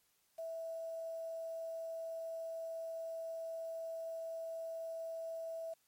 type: tone with quantisation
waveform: sine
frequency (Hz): 656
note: E5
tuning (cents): -9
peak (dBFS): -40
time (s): 0.38-5.74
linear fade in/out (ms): 10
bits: 10
effects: white hiss -75 dBFS RMS until 5.87 s + MP3 64 kbps

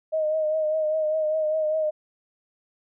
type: tone with vibrato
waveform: sine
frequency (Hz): 622.3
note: D#5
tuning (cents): 0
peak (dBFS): -21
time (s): 0.12-1.91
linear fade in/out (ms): 20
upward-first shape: triangle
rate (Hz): 5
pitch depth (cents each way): 41
effects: none

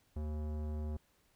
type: tone with tanh clipping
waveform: sine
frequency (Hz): 76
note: D#2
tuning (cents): -40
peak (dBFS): -38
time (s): 0.16-0.97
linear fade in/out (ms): 5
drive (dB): 18
effects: pink hiss -72 dBFS RMS until 1.35 s

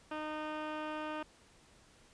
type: tone with low-pass filter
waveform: 15% pulse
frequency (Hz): 307.1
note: D#4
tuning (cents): -23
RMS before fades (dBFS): -40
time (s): 0.11-1.23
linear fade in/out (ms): 5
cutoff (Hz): 2200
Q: 2.1
effects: pink hiss -63 dBFS RMS until 2.13 s + resampled to 22050 Hz

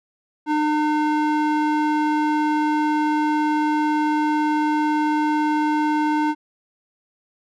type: tone with band-pass filter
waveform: square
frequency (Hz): 303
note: D#4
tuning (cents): -46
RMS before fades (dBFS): -20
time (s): 0.46-6.35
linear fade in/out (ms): 50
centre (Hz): 750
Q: 1.1
effects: none

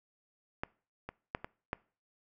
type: clicks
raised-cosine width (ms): 0.5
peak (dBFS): -19 / -25 / -17 / -24 / -18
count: 5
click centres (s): 0.635 / 1.09 / 1.349 / 1.445 / 1.731
effects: noise-tail reverb RT60 0.4 s tail -23 dB re dry

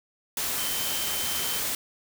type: tone in noise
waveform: sine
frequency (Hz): 3095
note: G7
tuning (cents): -23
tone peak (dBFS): -35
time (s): 0.58-1.59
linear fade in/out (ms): 2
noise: white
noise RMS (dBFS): -29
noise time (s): 0.37-1.75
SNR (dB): -9
effects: none

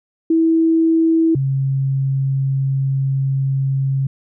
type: tone pair in turn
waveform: sine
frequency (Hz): 325.9 / 135.45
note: E4 / C#3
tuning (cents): -20 / -40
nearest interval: octave + minor third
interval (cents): 1520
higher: first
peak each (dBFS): -11 / -15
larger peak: first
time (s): 0.3-1.35 / 1.35-4.07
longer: second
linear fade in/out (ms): 5
effects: none

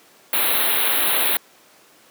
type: band-stop noise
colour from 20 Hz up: white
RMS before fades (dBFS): -19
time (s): 0.33-1.37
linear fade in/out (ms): 2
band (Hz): 4100 to 10000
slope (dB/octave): 96
effects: pink hiss -51 dBFS RMS until 2.1 s + high-pass 300 Hz 12 dB/octave

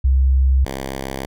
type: tone pair in turn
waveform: sine / 5% pulse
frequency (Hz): 66 / 66.81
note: C2 / C2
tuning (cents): +16 / +37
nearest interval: unison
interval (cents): 21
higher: second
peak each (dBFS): -11 / -14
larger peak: first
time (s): 0.04-0.65 / 0.65-1.26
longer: neither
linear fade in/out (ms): 10
effects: none

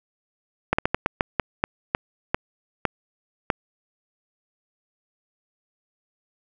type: slowing click train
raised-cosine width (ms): 0.5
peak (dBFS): -4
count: 12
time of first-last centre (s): 0.73-3.502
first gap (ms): 55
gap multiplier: 1.28
effects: none

